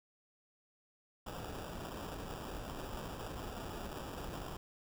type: noise with sample-and-hold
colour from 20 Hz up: pink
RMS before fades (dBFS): -44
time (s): 1.26-4.57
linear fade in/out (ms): 5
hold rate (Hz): 2100
effects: none